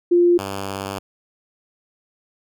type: tone pair in turn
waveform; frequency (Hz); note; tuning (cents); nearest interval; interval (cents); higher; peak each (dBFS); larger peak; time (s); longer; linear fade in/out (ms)
sine / 5% pulse; 349.2 / 97.99; F4 / G2; 0 / 0; octave + minor seventh; 2200; first; -11 / -15; first; 0.11-0.38 / 0.38-0.99; second; 10
effects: none